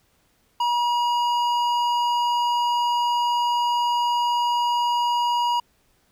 sine tone with hard clipping, 959 Hz, A#5, 49 cents sharp, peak -21 dBFS, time 0.6-5.6 s, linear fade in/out 5 ms, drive 10 dB, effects pink hiss -64 dBFS RMS until 6.11 s

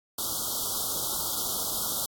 white band-stop noise, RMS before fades -30 dBFS, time 0.18-2.06 s, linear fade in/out 5 ms, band 1400 to 3200 Hz, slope 96 dB/octave, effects AAC 64 kbps

